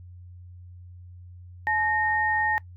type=tone pair together; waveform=sine; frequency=857.7 / 1846 Hz; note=A5 / A#6; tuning=-44 / -17 cents; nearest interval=octave + minor second; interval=1327 cents; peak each=-25 / -24 dBFS; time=1.67-2.58 s; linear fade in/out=0 ms; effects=noise-tail reverb RT60 0.1 s tail -22 dB re dry + added 89 Hz sine -42 dBFS peak until 2.76 s